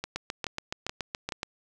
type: two click trains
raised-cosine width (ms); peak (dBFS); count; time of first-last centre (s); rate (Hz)
0.2; -14 / -15; 10 / 4; 0.16-1.431 / 0.04-1.322; 7.08 / 2.34
effects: none